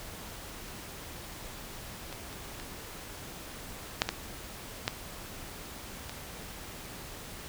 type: clicks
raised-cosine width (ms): 0.2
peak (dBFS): -29 / -23 / -28 / -24 / -6 / -11 / -10 / -21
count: 8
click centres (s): 1.247 / 2.127 / 2.328 / 2.599 / 4.019 / 4.09 / 4.879 / 6.095
effects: pink hiss -44 dBFS RMS until 7.48 s